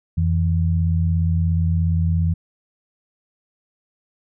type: tone pair together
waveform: sine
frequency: 86.88 / 164 Hz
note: F2 / E3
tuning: -8 / -9 cents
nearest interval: major seventh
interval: 1099 cents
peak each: -17 / -21 dBFS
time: 0.17-2.34 s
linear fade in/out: 10 ms
effects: none